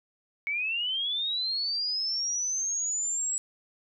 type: linear sweep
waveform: sine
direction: up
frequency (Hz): 2217 to 7780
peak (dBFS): -27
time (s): 0.47-3.38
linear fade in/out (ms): 0
effects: none